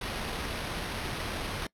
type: noise with sample-and-hold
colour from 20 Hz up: pink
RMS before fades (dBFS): -35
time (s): 0.01-1.67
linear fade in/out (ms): 5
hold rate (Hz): 7350
effects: noise-tail reverb RT60 0.1 s tail -23 dB re dry + low-pass 12000 Hz 12 dB/octave